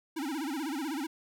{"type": "tone with vibrato", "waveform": "square", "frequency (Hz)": 293.7, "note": "D4", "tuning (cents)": 0, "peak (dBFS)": -33, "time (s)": [0.16, 1.07], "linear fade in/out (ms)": 10, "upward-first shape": "sine", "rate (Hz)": 16, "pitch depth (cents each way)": 200, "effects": []}